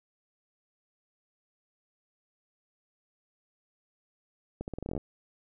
accelerating click train, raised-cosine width 2 ms, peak -22 dBFS, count 12, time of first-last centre 4.61-4.978 s, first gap 69 ms, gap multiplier 0.84, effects none

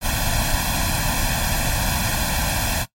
pink noise with comb filter, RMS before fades -21 dBFS, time 0.01-2.86 s, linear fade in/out 50 ms, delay 1.2 ms, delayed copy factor +0.95, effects noise-tail reverb RT60 0.1 s tail -18 dB re dry + MP3 64 kbps

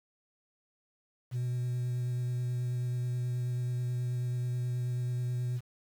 sine tone with vibrato, 123.47 Hz, B2, in tune, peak -27 dBFS, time 1.31-5.61 s, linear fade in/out 50 ms, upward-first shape sine, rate 9.3 Hz, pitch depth 14 cents each way, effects tanh soft clip ceiling -29 dBFS + 9-bit

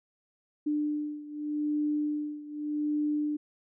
sine beating tone pair, 297.9 / 298.74 Hz, D4 / D4, +25 / +30 cents, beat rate 0.84 Hz, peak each -30 / -33 dBFS, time 0.66-3.37 s, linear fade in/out 10 ms, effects none

